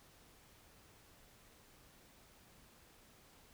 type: silence
effects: pink hiss -64 dBFS RMS until 3.53 s